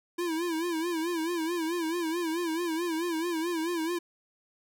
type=tone with vibrato; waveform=square; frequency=334.1 Hz; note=E4; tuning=23 cents sharp; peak=-29 dBFS; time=0.18-3.99 s; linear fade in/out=10 ms; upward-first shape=sine; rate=4.6 Hz; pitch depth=100 cents each way; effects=none